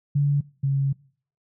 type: tone pair in turn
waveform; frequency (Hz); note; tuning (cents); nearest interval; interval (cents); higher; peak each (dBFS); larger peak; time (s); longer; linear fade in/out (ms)
sine; 143.1 / 137.59; D3 / C#3; -45 / -13; minor second; 68; first; -17 / -19; first; 0.15-0.41 / 0.63-0.93; second; 10
effects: noise-tail reverb RT60 0.5 s tail -23 dB re dry